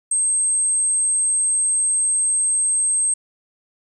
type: tone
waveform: sine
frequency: 8372 Hz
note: C9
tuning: in tune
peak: -16 dBFS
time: 0.11-3.14 s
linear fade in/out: 5 ms
effects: 9-bit